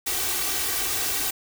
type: noise with comb filter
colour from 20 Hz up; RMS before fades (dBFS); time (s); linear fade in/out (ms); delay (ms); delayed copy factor
white; -26; 0.06-1.31; 10; 2.6; +0.8
effects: none